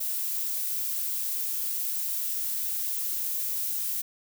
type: noise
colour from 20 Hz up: violet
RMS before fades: -30 dBFS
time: 0-4.02 s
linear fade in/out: 10 ms
effects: none